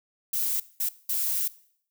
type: noise bursts at uneven times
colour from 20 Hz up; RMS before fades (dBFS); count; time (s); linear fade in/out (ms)
violet; -27; 3; 0.33-0.6 / 0.8-0.89 / 1.09-1.48; 5
effects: noise-tail reverb RT60 0.6 s tail -19 dB re dry